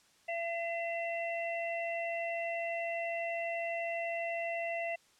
harmonic tone, 676 Hz, E5, 43 cents sharp, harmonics 1 / 3 / 4, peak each -35 / -40 / -41 dBFS, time 0.28-4.96 s, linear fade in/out 10 ms, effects white hiss -66 dBFS RMS until 5.19 s + low-pass 8000 Hz 12 dB/octave

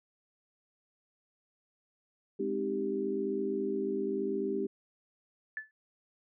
sine chord, Ab major seventh, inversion none, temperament equal with one note detuned, 207.7 / 262.4 / 311.1 / 392 Hz, Ab3 / C4 / Eb4 / G4, 0 / +5 / 0 / 0 cents, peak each -38 / -38 / -38 / -32 dBFS, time 2.39-4.67 s, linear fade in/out 10 ms
sine tone with exponential decay, 1742 Hz, A6, 18 cents flat, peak -31 dBFS, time 5.57-5.71 s, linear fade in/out 1 ms, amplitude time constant 29 ms
effects none

